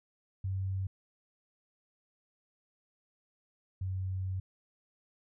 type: tone pair in turn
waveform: sine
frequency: 95.5 / 93.97 Hz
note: G2 / F#2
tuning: -45 / +27 cents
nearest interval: unison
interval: 28 cents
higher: first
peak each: -31 / -32 dBFS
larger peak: first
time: 0.44-0.87 / 3.81-4.4 s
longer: second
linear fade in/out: 5 ms
effects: none